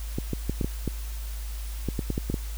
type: clicks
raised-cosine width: 3 ms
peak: -14 dBFS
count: 12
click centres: 0.185 / 0.333 / 0.496 / 0.612 / 0.645 / 0.877 / 1.887 / 1.992 / 2.103 / 2.179 / 2.3 / 2.342 s
effects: added 53 Hz sine -31 dBFS peak until 2.57 s + white hiss -45 dBFS RMS until 2.57 s